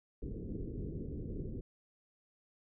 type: low-pass noise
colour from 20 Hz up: pink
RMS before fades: -41 dBFS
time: 0.22-1.61 s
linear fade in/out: 5 ms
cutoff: 450 Hz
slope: 48 dB/octave
effects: none